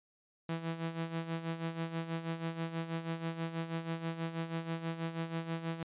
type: tone with tremolo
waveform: sawtooth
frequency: 164.81 Hz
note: E3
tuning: in tune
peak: -29 dBFS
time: 0.49-5.83 s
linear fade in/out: 2 ms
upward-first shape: sine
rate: 6.2 Hz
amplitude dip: 70%
effects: resampled to 8000 Hz